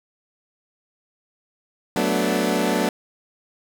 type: chord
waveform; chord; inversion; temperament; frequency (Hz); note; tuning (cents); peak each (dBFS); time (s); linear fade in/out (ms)
20% pulse; B minor seventh; second; equal with one note detuned; 185 / 220 / 244.8 / 293.7; F#3 / A3 / B3 / D4; 0 / 0 / -15 / 0; -20; 1.96-2.89; 2
effects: none